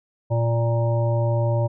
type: harmonic tone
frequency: 116.54 Hz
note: A#2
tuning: in tune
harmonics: 1 / 3 / 5 / 7 / 8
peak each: -19 / -32 / -25 / -37 / -33 dBFS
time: 0.3-1.68 s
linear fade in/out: 20 ms
effects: none